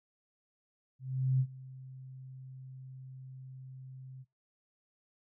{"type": "tone with ADSR envelope", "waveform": "sine", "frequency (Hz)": 130.81, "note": "C3", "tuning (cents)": 0, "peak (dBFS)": -24, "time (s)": [0.99, 4.25], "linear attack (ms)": 410, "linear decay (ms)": 64, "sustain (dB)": -21, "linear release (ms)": 38, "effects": ["noise-tail reverb RT60 0.2 s tail -21 dB re dry"]}